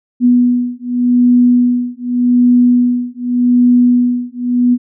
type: beating tone pair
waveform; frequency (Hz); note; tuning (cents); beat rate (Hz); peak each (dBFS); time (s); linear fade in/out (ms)
sine; 244.8 / 245.65; B3 / B3; -15 / -9; 0.85; -11; 0.2-4.78; 50
effects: none